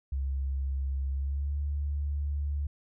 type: tone with pitch glide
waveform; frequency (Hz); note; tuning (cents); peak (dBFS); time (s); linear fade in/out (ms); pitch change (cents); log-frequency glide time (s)
sine; 67.7 to 72.14; C#2 to D2; -40 to -30; -28; 0.12-2.67; 5; +110; 1.11-1.57
effects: none